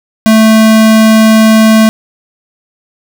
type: tone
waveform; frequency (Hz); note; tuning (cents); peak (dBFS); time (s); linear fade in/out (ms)
square; 220; A3; 0; -3; 0.26-1.89; 0
effects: none